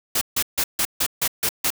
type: noise bursts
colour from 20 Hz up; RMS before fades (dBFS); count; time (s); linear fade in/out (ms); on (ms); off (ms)
white; -21; 8; 0.15-1.704; 5; 63; 150
effects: none